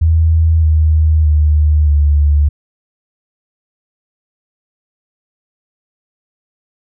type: tone with pitch steps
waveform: sine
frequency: 80.9 / 78.23 / 75.66 / 73.16 Hz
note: E2 / D#2 / D#2 / D2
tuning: -32 / +10 / -48 / -6 cents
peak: -7 dBFS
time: 0.01-2.49 s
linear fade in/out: 10 ms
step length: 620 ms
effects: none